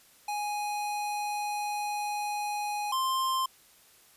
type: tone pair in turn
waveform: square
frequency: 830.6 / 1050.4 Hz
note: G#5 / C6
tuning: 0 / +6 cents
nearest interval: major third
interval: 406 cents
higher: second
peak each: -31 / -27 dBFS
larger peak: second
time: 0.28-2.92 / 2.92-3.46 s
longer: first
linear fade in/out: 5 ms
effects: white hiss -59 dBFS RMS until 4.16 s + resampled to 32000 Hz